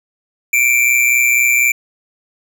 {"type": "tone with amplitude modulation", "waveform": "square", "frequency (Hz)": 2349, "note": "D7", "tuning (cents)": 0, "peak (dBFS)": -8, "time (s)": [0.53, 1.72], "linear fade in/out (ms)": 5, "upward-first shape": "sine", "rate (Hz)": 124, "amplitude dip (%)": 65, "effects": []}